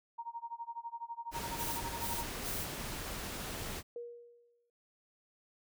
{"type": "tone with tremolo", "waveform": "sine", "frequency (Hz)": 932.3, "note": "A#5", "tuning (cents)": 0, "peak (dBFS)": -37, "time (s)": [0.18, 2.27], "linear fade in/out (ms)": 10, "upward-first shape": "sine", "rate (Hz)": 12, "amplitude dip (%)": 95}
{"type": "noise", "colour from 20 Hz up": "pink", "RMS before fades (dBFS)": -41, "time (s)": [1.31, 3.83], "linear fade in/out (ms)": 50}
{"type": "noise bursts", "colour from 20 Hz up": "blue", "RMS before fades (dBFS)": -40, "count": 3, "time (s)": [1.56, 2.67], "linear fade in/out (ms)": 50, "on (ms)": 250, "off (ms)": 180}
{"type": "tone with exponential decay", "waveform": "sine", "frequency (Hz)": 475.7, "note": "A#4", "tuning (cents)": 35, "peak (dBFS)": -38, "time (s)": [3.96, 4.7], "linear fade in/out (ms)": 2, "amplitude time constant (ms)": 160}
{"effects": []}